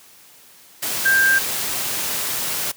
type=tone in noise; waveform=sine; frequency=1585 Hz; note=G6; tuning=19 cents sharp; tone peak=-13 dBFS; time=1.05-1.39 s; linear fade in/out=10 ms; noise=white; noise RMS=-24 dBFS; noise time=0.82-2.72 s; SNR=+8 dB; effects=white hiss -48 dBFS RMS until 2.76 s + high-pass 80 Hz 12 dB/octave